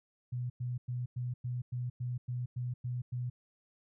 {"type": "tone bursts", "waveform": "sine", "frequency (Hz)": 123.47, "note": "B2", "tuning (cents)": 0, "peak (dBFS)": -33, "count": 11, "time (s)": [0.32, 3.3], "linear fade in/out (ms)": 10, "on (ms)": 180, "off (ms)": 100, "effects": []}